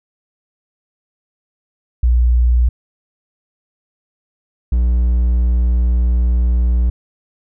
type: tone pair in turn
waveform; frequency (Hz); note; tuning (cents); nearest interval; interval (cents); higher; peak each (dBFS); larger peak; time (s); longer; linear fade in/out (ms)
sine / triangle; 60.2 / 59.98; B1 / B1; -44 / -50; unison; 6; first; -9; neither; 2.03-2.69 / 4.72-6.9; second; 5
effects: none